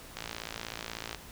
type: click train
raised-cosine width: 0.2 ms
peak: -19 dBFS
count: 56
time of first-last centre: 0.17-1.147 s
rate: 56.3 Hz
effects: pink hiss -49 dBFS RMS until 1.31 s